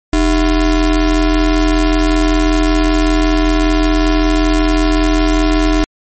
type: ring-modulated tone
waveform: square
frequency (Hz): 174.61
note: F3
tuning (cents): 0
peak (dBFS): -7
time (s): 0.13-5.84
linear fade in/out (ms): 0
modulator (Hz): 132
effects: MP3 32 kbps